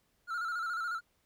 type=tone with vibrato; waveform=triangle; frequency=1378 Hz; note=F6; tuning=24 cents flat; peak=-31 dBFS; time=0.27-1.01 s; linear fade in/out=50 ms; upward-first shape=square; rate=14 Hz; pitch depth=61 cents each way; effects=pink hiss -74 dBFS RMS until 1.25 s